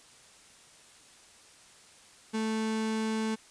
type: tone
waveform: 35% pulse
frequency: 220 Hz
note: A3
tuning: in tune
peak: -27 dBFS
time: 2.33-3.36 s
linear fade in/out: 20 ms
effects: white hiss -56 dBFS RMS until 3.5 s + resampled to 22050 Hz